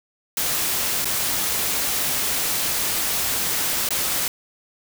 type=noise with dropouts; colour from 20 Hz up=white; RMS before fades=-23 dBFS; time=0.37-4.28 s; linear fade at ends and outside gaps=2 ms; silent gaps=1.046-1.054 / 3.889-3.906 s; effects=none